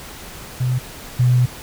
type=tone pair in turn; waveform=sine; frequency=126.3 / 124.35 Hz; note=B2 / B2; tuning=+39 / +12 cents; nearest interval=unison; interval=27 cents; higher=first; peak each=-16 / -11 dBFS; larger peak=second; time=0.6-0.79 / 1.19-1.46 s; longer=second; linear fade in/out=10 ms; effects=pink hiss -36 dBFS RMS until 1.62 s